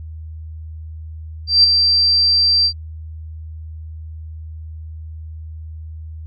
sine tone with ADSR envelope, 4700 Hz, D8, 1 cent sharp, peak -5 dBFS, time 1.47-2.73 s, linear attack 170 ms, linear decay 7 ms, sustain -6 dB, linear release 76 ms, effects added 79 Hz sine -29 dBFS peak until 6.26 s

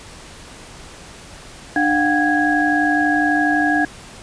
sine tone cluster, 299.1 / 716 / 768 / 1655 Hz, D4 / F5 / G5 / G#6, +32 / +43 / -36 / -6 cents, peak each -18 / -21 / -24 / -18 dBFS, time 1.76-3.85 s, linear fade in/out 2 ms, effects pink hiss -39 dBFS RMS until 4.22 s + resampled to 22050 Hz

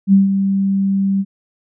sine tone with ADSR envelope, 195.4 Hz, G3, 5 cents flat, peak -5 dBFS, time 0.07-1.25 s, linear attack 58 ms, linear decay 150 ms, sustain -8 dB, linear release 48 ms, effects none

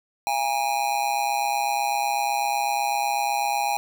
square tone with amplitude modulation, 817 Hz, G#5, 29 cents flat, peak -19 dBFS, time 0.27-3.77 s, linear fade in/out 0 ms, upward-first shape sine, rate 128 Hz, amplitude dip 80%, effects none

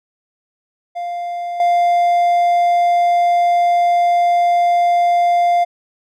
triangle tone with level steps, 698.5 Hz, F5, in tune, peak -19 / -9 dBFS, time 0.95-5.65 s, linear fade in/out 20 ms, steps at 1.6 s, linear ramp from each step 2 ms, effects none

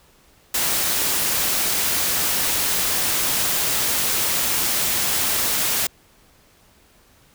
white noise, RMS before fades -21 dBFS, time 0.54-5.87 s, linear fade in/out 5 ms, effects pink hiss -55 dBFS RMS until 7.34 s

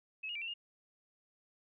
sine tone with pitch steps, 2578 / 2863 / 2341 / 2706 / 2838 Hz, E7 / F7 / D7 / E7 / F7, -39 / +42 / -6 / +45 / +27 cents, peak -38 dBFS, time 0.23-0.54 s, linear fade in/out 10 ms, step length 62 ms, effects none

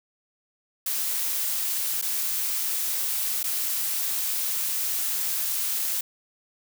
blue noise with dropouts, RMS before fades -27 dBFS, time 0.86-6.01 s, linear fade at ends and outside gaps 5 ms, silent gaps 2.015-2.023 / 3.431-3.439 s, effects none

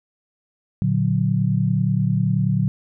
sine chord, Bb augmented, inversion none, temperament equal, 116.54 / 146.83 / 185 Hz, Bb2 / D3 / F#3, 0 / 0 / 0 cents, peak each -21 dBFS, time 0.82-2.68 s, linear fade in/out 0 ms, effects none

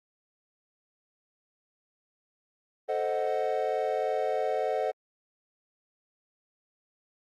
triangle chord, A diminished seventh, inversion none, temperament equal, 440 / 523.3 / 622.3 / 740 Hz, A4 / C5 / Eb5 / Gb5, 0 / 0 / 0 / 0 cents, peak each -30 dBFS, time 2.88-4.92 s, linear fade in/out 20 ms, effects Opus 32 kbps

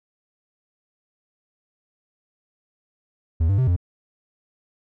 triangle tone with pitch steps, 81 / 98.5 / 129.4 / 88 Hz, E2 / G2 / C3 / F2, -30 / +9 / -19 / +14 cents, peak -14 dBFS, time 3.4-3.764 s, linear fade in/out 10 ms, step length 91 ms, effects none

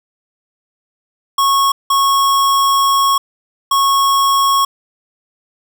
square tone bursts at uneven times, 1100 Hz, C#6, 14 cents flat, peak -11 dBFS, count 3, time 1.38-1.72 / 1.9-3.18 / 3.71-4.65 s, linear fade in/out 5 ms, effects none

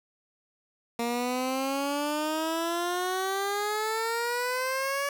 15% pulse exponential sweep, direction up, 233.1 to 569 Hz, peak -21 dBFS, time 0.99-5.09 s, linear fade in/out 2 ms, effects none

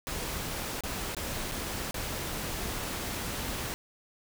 pink noise with dropouts, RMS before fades -35 dBFS, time 0.07-3.74 s, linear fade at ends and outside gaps 0 ms, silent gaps 0.807-0.836 / 1.148-1.167 / 1.514-1.519 / 1.91-1.943 s, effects none

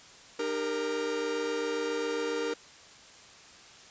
45% pulse tone cluster, 303.6 / 398.9 / 466.3 Hz, D#4 / G4 / A#4, -42 / +30 / +1 cents, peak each -37 / -37 / -31 dBFS, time 0.39-2.54 s, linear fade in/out 5 ms, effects white hiss -52 dBFS RMS until 3.9 s + resampled to 16000 Hz

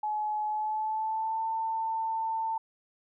sine tone with pitch glide, 850 to 894.3 Hz, G#5 to A5, +40 to +28 cents, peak -28 dBFS, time 0.03-2.58 s, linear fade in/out 5 ms, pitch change +88 cents, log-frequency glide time 0.46-1.45 s, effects none

